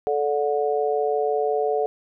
harmonic tone, 145.6 Hz, D3, 15 cents flat, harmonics 3 / 4 / 5, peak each -22 / -27 / -25 dBFS, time 0.07-1.86 s, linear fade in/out 0 ms, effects none

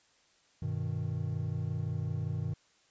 triangle chord, G augmented, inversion none, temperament equal, 98 / 123.47 / 155.56 Hz, G2 / B2 / D#3, 0 / 0 / 0 cents, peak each -34 dBFS, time 0.62-2.54 s, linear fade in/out 5 ms, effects white hiss -67 dBFS RMS until 2.9 s + resampled to 16000 Hz

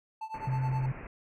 triangle tone with tremolo, 880 Hz, A5, in tune, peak -31 dBFS, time 0.21-0.86 s, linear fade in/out 5 ms, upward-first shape triangle, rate 9.5 Hz, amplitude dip 95%
pink low-pass noise, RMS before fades -44 dBFS, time 0.34-1.07 s, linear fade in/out 2 ms, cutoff 2600 Hz, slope 96 dB/octave
sine tone, 130.81 Hz, C3, in tune, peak -27 dBFS, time 0.47-0.92 s, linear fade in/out 5 ms
effects none

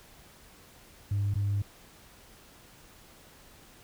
sine tone with dropouts, 100.9 Hz, G#2, 49 cents flat, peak -24 dBFS, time 1.11-1.62 s, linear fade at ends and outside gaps 5 ms, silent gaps 1.34-1.355 s, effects tanh soft clip ceiling -23 dBFS + pink hiss -55 dBFS RMS until 3.83 s

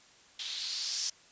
violet noise with low-pass filter sweep, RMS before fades -36 dBFS, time 0.39-1.1 s, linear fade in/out 5 ms, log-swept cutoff 3500 to 5700 Hz, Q 3.6, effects white hiss -59 dBFS RMS until 1.31 s + resampled to 16000 Hz

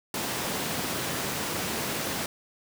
pink high-pass noise, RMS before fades -31 dBFS, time 0.14-2.26 s, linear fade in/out 2 ms, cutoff 140 Hz, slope 12 dB/octave, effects none

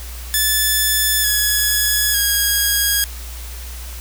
5% pulse tone with pitch steps, 1740 / 1690.5 / 1642.3 Hz, A6 / G#6 / G#6, -20 / +30 / -20 cents, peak -4 dBFS, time 0.34-3.04 s, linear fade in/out 0 ms, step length 900 ms, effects added 60 Hz sine -29 dBFS peak until 4 s + white hiss -36 dBFS RMS until 4 s

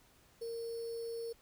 sine tone with sample-and-hold, 462.4 Hz, A#4, 14 cents flat, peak -38 dBFS, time 0.41-1.33 s, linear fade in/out 10 ms, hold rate 4900 Hz, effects pink hiss -66 dBFS RMS until 1.41 s

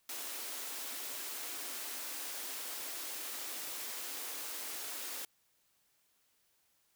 white high-pass noise, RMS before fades -42 dBFS, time 0.09-5.25 s, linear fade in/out 2 ms, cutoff 240 Hz, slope 96 dB/octave, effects white hiss -74 dBFS RMS until 6.95 s

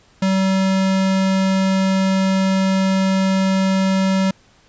square tone, 191.1 Hz, G3, 44 cents flat, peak -15 dBFS, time 0.22-4.31 s, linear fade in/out 5 ms, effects pink hiss -53 dBFS RMS until 4.68 s + resampled to 16000 Hz

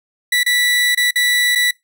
30% pulse tone with dropouts, 1961 Hz, B6, 13 cents flat, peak -10 dBFS, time 0.32-1.71 s, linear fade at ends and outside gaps 5 ms, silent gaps 0.433-0.462 / 0.949-0.973 / 1.109-1.157 / 1.552-1.556 s, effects noise-tail reverb RT60 0.2 s tail -23 dB re dry

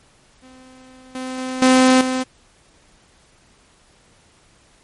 sawtooth tone with level steps, 257.8 Hz, C4, 26 cents flat, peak -39 / -22 / -20 / -6 / -15 dBFS, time 0.42-2.24 s, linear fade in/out 20 ms, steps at 1.15 / 1.38 / 1.62 / 2.01 s, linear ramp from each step 2 ms, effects pink hiss -54 dBFS RMS until 4.83 s + MP3 48 kbps

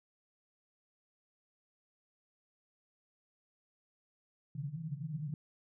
pink band-pass noise, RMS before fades -40 dBFS, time 4.55-5.34 s, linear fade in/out 2 ms, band 140 to 160 Hz, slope 96 dB/octave, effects none

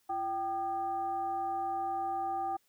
sine tone with frequency modulation, 778 Hz, G5, 13 cents flat, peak -31 dBFS, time 0.09-2.57 s, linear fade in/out 10 ms, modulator 436 Hz, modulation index 0.52, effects white hiss -72 dBFS RMS until 2.68 s

